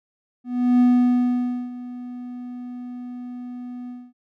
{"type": "tone with ADSR envelope", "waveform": "triangle", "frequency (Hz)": 246.6, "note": "B3", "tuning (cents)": -2, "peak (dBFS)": -10, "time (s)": [0.44, 4.13], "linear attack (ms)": 360, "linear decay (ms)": 900, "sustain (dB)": -19, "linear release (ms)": 240, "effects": []}